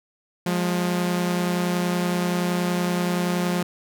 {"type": "tone pair together", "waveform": "sawtooth", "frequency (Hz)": [177.1, 207.7], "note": ["F3", "G#3"], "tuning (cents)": [24, 0], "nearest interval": "minor third", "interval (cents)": 276, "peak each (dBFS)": [-18, -25], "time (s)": [0.46, 3.63], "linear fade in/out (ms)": 5, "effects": []}